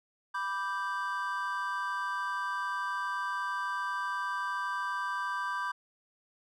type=chord; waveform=triangle; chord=G major; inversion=first; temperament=equal; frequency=987.8 / 1174.7 / 1568 Hz; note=B5 / D6 / G6; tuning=0 / 0 / 0 cents; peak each=-34 dBFS; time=0.34-5.72 s; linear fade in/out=10 ms; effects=none